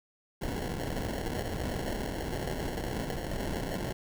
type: noise with sample-and-hold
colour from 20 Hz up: pink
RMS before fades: -34 dBFS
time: 0.41-3.93 s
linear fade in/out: 10 ms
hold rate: 1225 Hz
effects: none